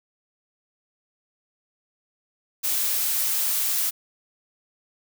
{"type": "noise", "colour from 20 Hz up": "blue", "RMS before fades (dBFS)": -24, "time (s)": [2.63, 3.91], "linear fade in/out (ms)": 20, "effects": []}